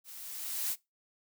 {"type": "noise with level ramp", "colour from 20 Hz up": "blue", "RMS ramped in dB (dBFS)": [-49, -31], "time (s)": [0.04, 0.76], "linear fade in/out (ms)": 50, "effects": ["noise-tail reverb RT60 0.2 s tail -21 dB re dry"]}